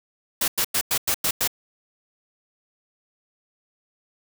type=noise bursts; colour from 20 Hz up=white; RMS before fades=-22 dBFS; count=7; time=0.41-1.476 s; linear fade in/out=5 ms; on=70 ms; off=96 ms; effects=none